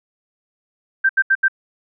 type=tone bursts; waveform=sine; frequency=1568 Hz; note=G6; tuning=in tune; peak=-11 dBFS; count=4; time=1.04-1.483 s; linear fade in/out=10 ms; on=53 ms; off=77 ms; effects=none